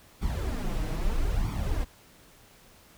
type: noise with flanger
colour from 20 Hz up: brown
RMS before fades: -28 dBFS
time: 0.21-1.85 s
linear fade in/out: 20 ms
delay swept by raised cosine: 0.87 to 6.47 ms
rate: 0.78 Hz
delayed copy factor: +0.75
effects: pink hiss -56 dBFS RMS until 2.97 s